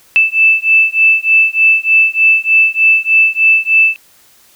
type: beating tone pair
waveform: sine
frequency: 2637 / 2640.3 Hz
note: E7 / E7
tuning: 0 / +2 cents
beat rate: 3.3 Hz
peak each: -10 dBFS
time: 0.16-3.96 s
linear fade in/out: 0 ms
effects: white hiss -47 dBFS RMS until 4.55 s